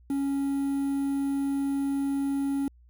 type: tone with quantisation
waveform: triangle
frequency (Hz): 277.2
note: C#4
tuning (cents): 0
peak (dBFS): -23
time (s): 0.1-2.68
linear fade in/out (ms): 2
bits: 8
effects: added 60 Hz sine -53 dBFS peak until 2.89 s

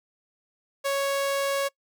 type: tone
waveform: sawtooth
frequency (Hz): 554.4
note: C#5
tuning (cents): 0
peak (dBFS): -20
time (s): 0.84-1.69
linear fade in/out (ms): 20
effects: noise-tail reverb RT60 0.1 s tail -24 dB re dry

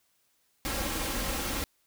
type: noise with comb filter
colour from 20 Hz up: pink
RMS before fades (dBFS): -32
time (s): 0.65-1.64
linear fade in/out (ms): 0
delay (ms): 3.7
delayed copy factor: +0.55
effects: white hiss -71 dBFS RMS until 1.86 s

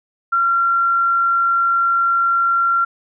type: tone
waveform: sine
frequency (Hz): 1372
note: F6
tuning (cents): -31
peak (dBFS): -13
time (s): 0.32-2.85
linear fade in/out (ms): 10
effects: none

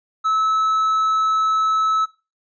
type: tone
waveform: triangle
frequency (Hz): 1300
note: E6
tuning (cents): -24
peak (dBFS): -14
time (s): 0.24-2.06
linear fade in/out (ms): 20
effects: noise-tail reverb RT60 0.3 s tail -19 dB re dry + resampled to 16000 Hz

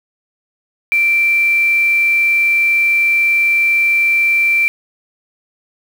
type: tone with quantisation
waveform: sine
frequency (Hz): 2349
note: D7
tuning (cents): 0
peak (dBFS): -10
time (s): 0.92-4.68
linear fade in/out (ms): 0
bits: 5
effects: none

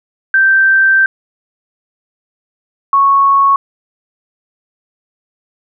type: tone pair in turn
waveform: sine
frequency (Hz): 1563 / 1105.2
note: G6 / C#6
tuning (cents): -6 / -6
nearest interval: tritone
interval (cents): 600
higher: first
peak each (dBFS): -6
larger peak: neither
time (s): 0.34-1.06 / 2.93-3.56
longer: first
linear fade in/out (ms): 2
effects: none

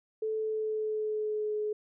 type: tone with pitch glide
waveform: sine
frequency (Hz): 436.9 to 423.7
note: A4 to G#4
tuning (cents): -12 to +35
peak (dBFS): -29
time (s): 0.22-1.73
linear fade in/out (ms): 5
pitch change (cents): -53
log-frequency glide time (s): 0.37-1.57
effects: none

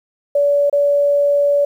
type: tone with dropouts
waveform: sine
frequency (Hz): 573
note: D5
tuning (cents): -43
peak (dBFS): -11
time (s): 0.35-1.65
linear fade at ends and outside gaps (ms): 5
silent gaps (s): 0.698-0.727
effects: 8-bit

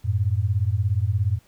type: beating tone pair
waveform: sine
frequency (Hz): 92.1 / 109.1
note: F#2 / A2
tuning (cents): -7 / -14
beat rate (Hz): 17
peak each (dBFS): -22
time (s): 0.04-1.39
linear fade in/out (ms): 20
effects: pink hiss -59 dBFS RMS until 1.47 s

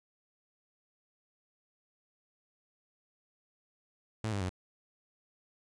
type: tone with pitch steps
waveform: sawtooth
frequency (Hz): 110 / 100.29 / 91.44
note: A2 / G2 / F#2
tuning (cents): 0 / +40 / -20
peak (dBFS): -28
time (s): 4.24-4.492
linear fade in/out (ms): 0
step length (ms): 84
effects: resampled to 22050 Hz + 11-bit

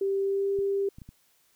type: tone with pitch glide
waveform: sine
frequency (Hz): 392 to 395.9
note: G4 to G4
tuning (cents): 0 to +17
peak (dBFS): -24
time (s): 0.01-0.89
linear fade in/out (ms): 5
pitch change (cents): +17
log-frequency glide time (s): 0.21-0.49
type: clicks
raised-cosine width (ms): 5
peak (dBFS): -32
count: 4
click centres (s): 0.589 / 0.985 / 1.018 / 1.09
effects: white hiss -66 dBFS RMS until 1.55 s

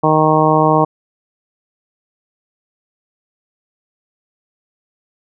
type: harmonic tone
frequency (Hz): 155.6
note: D#3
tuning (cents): 0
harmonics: 1 / 2 / 3 / 4 / 5 / 6 / 7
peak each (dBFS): -17 / -17 / -17 / -17 / -17 / -17 / -17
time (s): 0.03-0.85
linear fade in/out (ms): 10
effects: none

